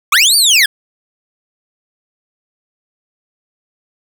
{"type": "linear two-way sweep", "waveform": "25% pulse", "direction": "up then down", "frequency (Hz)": [1046.5, 4749, 1583], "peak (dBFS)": -3, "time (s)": [0.12, 0.66], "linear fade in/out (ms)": 5, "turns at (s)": 0.36, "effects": []}